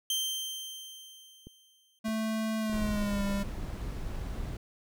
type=tone with exponential decay; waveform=sawtooth; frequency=3136 Hz; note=G7; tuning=in tune; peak=-24 dBFS; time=0.1-1.99 s; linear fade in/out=2 ms; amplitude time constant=410 ms
type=click train; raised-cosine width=3 ms; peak=-33 dBFS; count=5; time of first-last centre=1.47-3.924 s; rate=1.63 Hz
type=tone with pitch glide; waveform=square; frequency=220 to 199.42 Hz; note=A3 to G3; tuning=0 to +30 cents; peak=-30 dBFS; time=2.04-3.44 s; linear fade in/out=20 ms; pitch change=-170 cents; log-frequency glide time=2.59-3.24 s
type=noise; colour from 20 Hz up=brown; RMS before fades=-36 dBFS; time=2.72-4.57 s; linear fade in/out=5 ms
effects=none